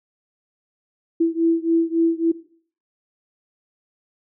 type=beating tone pair; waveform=sine; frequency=329.6 / 333.2 Hz; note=E4 / E4; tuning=0 / +19 cents; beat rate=3.6 Hz; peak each=-19 dBFS; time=1.2-2.32 s; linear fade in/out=10 ms; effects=noise-tail reverb RT60 0.5 s tail -17 dB re dry